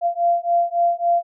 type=beating tone pair; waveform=sine; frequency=688 / 691.6 Hz; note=F5 / F5; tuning=-26 / -17 cents; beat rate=3.6 Hz; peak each=-19 dBFS; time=0.01-1.23 s; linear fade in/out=50 ms; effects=none